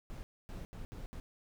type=noise bursts at uneven times; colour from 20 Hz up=brown; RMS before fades=-44 dBFS; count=5; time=0.1-0.23 / 0.49-0.65 / 0.73-0.85 / 0.92-1.06 / 1.13-1.2 s; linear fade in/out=0 ms; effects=none